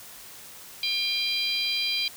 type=harmonic tone; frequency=798 Hz; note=G5; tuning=31 cents sharp; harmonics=3 / 4 / 5 / 6; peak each=-30 / -30 / -30 / -30 dBFS; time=0.83-2.08 s; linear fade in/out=2 ms; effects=white hiss -45 dBFS RMS until 2.16 s